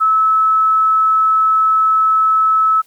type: tone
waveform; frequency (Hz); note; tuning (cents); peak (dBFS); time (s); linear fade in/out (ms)
sine; 1300; E6; -24; -9; 0-2.82; 20
effects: white hiss -53 dBFS RMS until 2.86 s + MP3 96 kbps